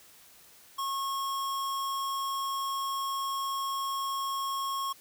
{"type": "tone", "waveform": "square", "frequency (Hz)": 1090, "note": "C#6", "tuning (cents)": -29, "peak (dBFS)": -31, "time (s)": [0.78, 4.93], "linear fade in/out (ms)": 10, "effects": ["white hiss -56 dBFS RMS until 5 s"]}